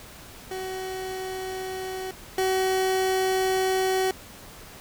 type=tone pair in turn; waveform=30% pulse; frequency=376 / 377.3 Hz; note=F#4 / F#4; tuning=+28 / +34 cents; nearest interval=unison; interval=6 cents; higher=second; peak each=-28 / -19 dBFS; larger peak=second; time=0.51-2.11 / 2.38-4.11 s; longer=second; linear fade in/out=2 ms; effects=pink hiss -45 dBFS RMS until 4.8 s